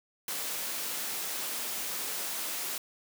white high-pass noise, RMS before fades -35 dBFS, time 0.28-2.78 s, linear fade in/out 2 ms, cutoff 220 Hz, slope 12 dB/octave, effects none

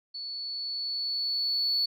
sine tone with level ramp, 4435 Hz, C#8, in tune, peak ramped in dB -35 to -22 dBFS, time 0.14-1.86 s, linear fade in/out 10 ms, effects tanh soft clip ceiling -20 dBFS

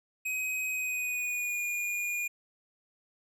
square tone with pitch glide, 2523 to 2433 Hz, D#7 to D#7, +23 to -39 cents, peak -31 dBFS, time 0.25-2.28 s, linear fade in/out 10 ms, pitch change -62 cents, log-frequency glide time 0.72-1.63 s, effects none

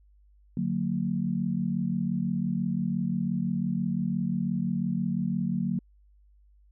sine chord, D augmented, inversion none, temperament just, 146.83 / 183.54 / 229.4 Hz, D3 / F#3 / A#3, 0 / -14 / -28 cents, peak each -33 / -28 / -30 dBFS, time 0.57-5.79 s, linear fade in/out 2 ms, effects added 50 Hz sine -56 dBFS peak until 6.71 s

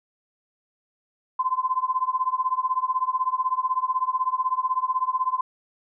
sine tone with tremolo, 1028 Hz, C6, 31 cents flat, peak -17 dBFS, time 1.39-5.41 s, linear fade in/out 5 ms, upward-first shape triangle, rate 16 Hz, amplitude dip 100%, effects none

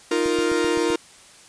45% pulse chord, Eb suspended second, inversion none, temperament equal, 311.1 / 349.2 / 466.2 Hz, Eb4 / F4 / Bb4, 0 / 0 / 0 cents, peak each -25 / -23 / -23 dBFS, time 0.11-0.96 s, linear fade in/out 5 ms
click train, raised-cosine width 3 ms, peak -23 dBFS, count 6, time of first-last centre 0.26-0.903 s, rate 7.78 Hz
effects white hiss -48 dBFS RMS until 1.48 s + resampled to 22050 Hz

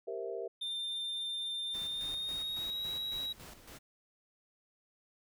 sine chord, C dominant seventh, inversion second, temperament equal, 392 / 466.2 / 523.3 / 659.3 Hz, G4 / Bb4 / C5 / E5, 0 / 0 / 0 / 0 cents, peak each -41 / -40 / -46 / -43 dBFS, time 0.07-0.48 s, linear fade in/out 10 ms
triangle tone with pitch glide, 3596 to 3854 Hz, A7 to B7, +37 to -43 cents, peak -34 dBFS, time 0.61-3.33 s, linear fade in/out 10 ms, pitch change +120 cents, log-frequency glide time 1.81-2.88 s
pink noise with tremolo, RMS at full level -50 dBFS, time 1.73-3.79 s, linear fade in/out 20 ms, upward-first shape square, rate 3.6 Hz, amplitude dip 60%
effects none

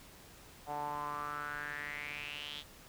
sawtooth tone with band-pass filter sweep, 146.83 Hz, D3, in tune, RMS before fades -41 dBFS, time 0.66-2.64 s, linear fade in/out 50 ms, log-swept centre 770 to 3500 Hz, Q 6.2, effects pink hiss -56 dBFS RMS until 2.88 s

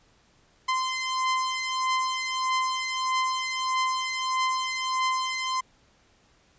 sawtooth beating tone pair, 1035 / 1036.6 Hz, C6 / C6, -19 / -16 cents, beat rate 1.6 Hz, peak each -26 / -23 dBFS, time 0.68-5.61 s, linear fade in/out 10 ms, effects pink hiss -62 dBFS RMS until 6.58 s + resampled to 16000 Hz

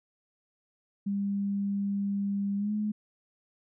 sine tone with pitch glide, 200 to 211.2 Hz, G3 to G#3, +35 to +29 cents, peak -27 dBFS, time 1.06-2.92 s, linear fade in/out 10 ms, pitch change +94 cents, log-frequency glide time 2.57-2.72 s, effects none

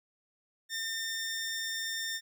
15% pulse tone, 1809 Hz, A6, 48 cents sharp, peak -27 dBFS, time 0.69-2.21 s, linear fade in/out 50 ms, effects none

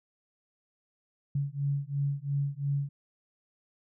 sine beating tone pair, 139.7 / 142.6 Hz, C#3 / C#3, +14 / +49 cents, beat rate 2.9 Hz, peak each -31 dBFS, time 1.35-2.89 s, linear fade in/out 5 ms, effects none

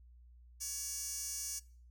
15% pulse tone with high-pass filter, 565 Hz, C#5, 33 cents sharp, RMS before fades -41 dBFS, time 0.6-1.6 s, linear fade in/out 20 ms, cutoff 6900 Hz, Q 3.6, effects noise-tail reverb RT60 0.5 s tail -21 dB re dry + added 60 Hz sine -56 dBFS peak until 1.9 s

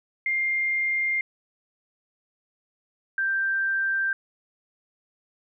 sine tone pair in turn, 2110 / 1573.1 Hz, C7 / G6, +14 / +6 cents, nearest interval perfect fourth, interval 508 cents, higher first, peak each -22 dBFS, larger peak neither, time 0.26-1.21 / 3.18-4.13 s, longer neither, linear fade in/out 2 ms, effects none

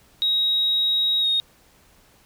sine tone with pitch glide, 3800 to 3724 Hz, A#7 to A#7, +33 to -2 cents, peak -17 dBFS, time 0.22-1.4 s, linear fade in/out 0 ms, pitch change -35 cents, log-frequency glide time 1.2-1.27 s, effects tanh soft clip ceiling -13 dBFS + pink hiss -56 dBFS RMS until 2.25 s

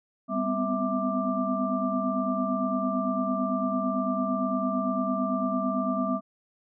sine tone cluster, 198.5 / 247.9 / 256.8 / 654 / 1182 Hz, G3 / B3 / C4 / E5 / D6, +22 / +7 / -32 / -14 / +11 cents, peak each -31 dBFS, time 0.28-6.21 s, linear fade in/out 50 ms, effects none

